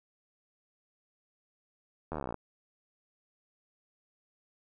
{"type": "slowing click train", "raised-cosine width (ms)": 1, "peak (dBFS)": -22, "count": 16, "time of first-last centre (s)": [2.12, 2.343], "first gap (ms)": 12, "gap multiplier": 1.03, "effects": []}